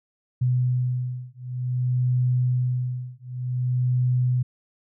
sine beating tone pair, 125.1 / 125.64 Hz, B2 / B2, +23 / +30 cents, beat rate 0.54 Hz, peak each -24 dBFS, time 0.41-4.43 s, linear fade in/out 10 ms, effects none

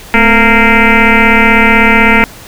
sine tone with frequency modulation, 1152 Hz, D6, 34 cents flat, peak -3 dBFS, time 0.14-2.24 s, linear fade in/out 0 ms, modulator 234 Hz, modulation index 5.6, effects pink hiss -32 dBFS RMS until 2.47 s

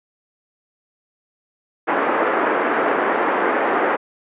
pink band-pass noise, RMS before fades -19 dBFS, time 1.87-3.97 s, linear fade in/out 20 ms, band 320 to 1800 Hz, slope 24 dB/octave, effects resampled to 8000 Hz

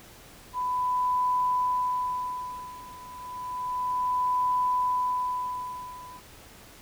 sine tone with tremolo, 998 Hz, B5, 18 cents sharp, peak -22 dBFS, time 0.53-6.21 s, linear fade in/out 50 ms, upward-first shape sine, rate 0.31 Hz, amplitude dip 90%, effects pink hiss -50 dBFS RMS until 6.81 s

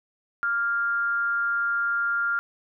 sine tone with frequency modulation, 1396.9 Hz, F6, in tune, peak -22 dBFS, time 0.43-2.39 s, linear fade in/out 0 ms, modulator 230 Hz, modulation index 0.32, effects none

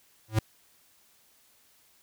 square tone with exponential growth, 109.3 Hz, A2, 11 cents flat, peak -18 dBFS, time 0.28-0.39 s, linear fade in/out 5 ms, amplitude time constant 22 ms, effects white hiss -63 dBFS RMS until 2.02 s

